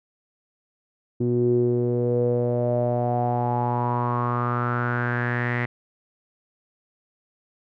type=tone with low-pass filter sweep; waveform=sawtooth; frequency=121.2 Hz; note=B2; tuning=32 cents flat; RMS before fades=-23 dBFS; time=1.2-5.66 s; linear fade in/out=10 ms; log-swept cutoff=320 to 2000 Hz; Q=7.1; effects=none